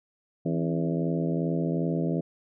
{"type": "harmonic tone with a mistuned harmonic", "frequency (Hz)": 82.6, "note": "E2", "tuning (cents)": 4, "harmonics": [2, 3, 4, 5, 6, 7, 8], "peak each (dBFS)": [-27, -31, -33, -35, -37, -38, -39], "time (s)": [0.45, 2.21], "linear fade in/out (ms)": 10, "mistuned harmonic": 3, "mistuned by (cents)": 91, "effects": []}